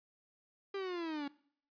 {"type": "linear sweep", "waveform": "45% pulse", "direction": "down", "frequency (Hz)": [400, 277.2], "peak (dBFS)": -37, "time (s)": [0.74, 1.28], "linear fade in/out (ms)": 5, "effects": ["noise-tail reverb RT60 0.6 s tail -22 dB re dry", "resampled to 11025 Hz"]}